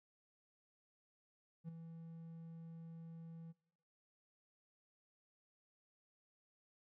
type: tone with ADSR envelope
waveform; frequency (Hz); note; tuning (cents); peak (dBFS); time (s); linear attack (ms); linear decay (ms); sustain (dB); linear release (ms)
triangle; 164.81; E3; 0; -40; 1.64-3.53; 45; 9; -8; 25
effects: noise-tail reverb RT60 0.8 s tail -23 dB re dry